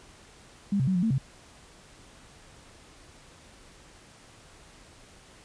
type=tone with pitch steps; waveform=sine; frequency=200.3 / 131.3 / 187.6 / 177.2 / 224.3 / 133.8 Hz; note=G3 / C3 / F#3 / F3 / A3 / C3; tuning=+38 / +6 / +24 / +25 / +34 / +39 cents; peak=-22 dBFS; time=0.72-1.182 s; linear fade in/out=5 ms; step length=77 ms; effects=pink hiss -53 dBFS RMS until 5.44 s + resampled to 22050 Hz